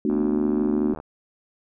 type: chord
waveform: sine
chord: B minor seventh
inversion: third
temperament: just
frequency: 222.2 / 246.9 / 296.3 / 370.4 Hz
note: A3 / B3 / D4 / F#4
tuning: +17 / 0 / +15 / +2 cents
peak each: -24 / -27 / -24 / -26 dBFS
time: 0.05-0.94 s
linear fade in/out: 2 ms
type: click train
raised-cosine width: 1 ms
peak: -22 dBFS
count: 70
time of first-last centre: 0.1-1.001 s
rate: 76.6 Hz
effects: none